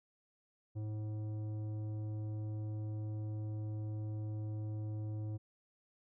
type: tone with tanh clipping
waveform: sine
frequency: 107.1 Hz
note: A2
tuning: 46 cents flat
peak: -39 dBFS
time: 0.75-5.38 s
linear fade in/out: 20 ms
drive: 11 dB
effects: none